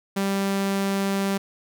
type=tone; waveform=sawtooth; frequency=196.4 Hz; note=G3; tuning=4 cents sharp; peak=-18 dBFS; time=0.16-1.38 s; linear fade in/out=10 ms; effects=none